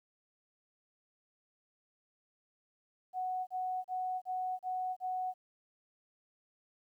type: tone bursts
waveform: sine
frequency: 740 Hz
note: F#5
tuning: in tune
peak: -33 dBFS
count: 6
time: 3.13-5.34 s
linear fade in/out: 50 ms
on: 340 ms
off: 34 ms
effects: 12-bit